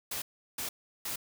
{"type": "noise bursts", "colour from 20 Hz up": "white", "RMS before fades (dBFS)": -36, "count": 3, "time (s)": [0.11, 1.16], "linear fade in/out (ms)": 5, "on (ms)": 110, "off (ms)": 360, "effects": []}